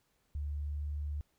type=tone with pitch glide; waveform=sine; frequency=73 to 73.51 Hz; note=D2 to D2; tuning=-10 to +2 cents; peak=-34 dBFS; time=0.35-1.21 s; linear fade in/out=0 ms; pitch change=+12 cents; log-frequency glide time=0.55-0.85 s; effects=pink hiss -75 dBFS RMS until 1.38 s